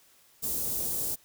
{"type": "band-stop noise", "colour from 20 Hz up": "white", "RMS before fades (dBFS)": -31, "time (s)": [0.42, 1.16], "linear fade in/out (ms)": 20, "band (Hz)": [470, 8100], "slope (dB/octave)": 12, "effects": ["white hiss -61 dBFS RMS until 1.24 s"]}